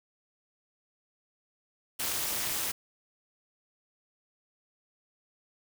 white noise with amplitude modulation, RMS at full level -28 dBFS, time 1.99-2.72 s, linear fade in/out 10 ms, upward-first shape sine, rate 275 Hz, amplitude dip 95%, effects none

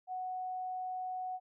sine tone, 740 Hz, F#5, in tune, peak -36 dBFS, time 0.07-1.4 s, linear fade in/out 50 ms, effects none

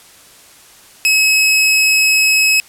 sawtooth tone, 2566 Hz, E7, 47 cents flat, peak -6 dBFS, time 1.05-2.6 s, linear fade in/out 0 ms, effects white hiss -43 dBFS RMS until 2.68 s + low-pass 12000 Hz 12 dB/octave

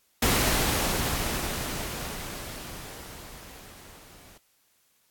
pink noise with level ramp, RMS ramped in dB -22 to -52 dBFS, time 0.22-4.38 s, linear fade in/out 5 ms, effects white hiss -67 dBFS RMS until 5.1 s + AAC 64 kbps

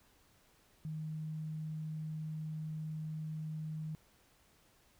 sine tone, 156 Hz, D#3, 5 cents sharp, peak -38 dBFS, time 0.85-3.95 s, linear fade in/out 0 ms, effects pink hiss -68 dBFS RMS until 4.99 s

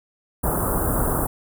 pink band-stop noise, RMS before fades -22 dBFS, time 0.43-1.27 s, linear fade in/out 10 ms, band 1400 to 9100 Hz, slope 48 dB/octave, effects none

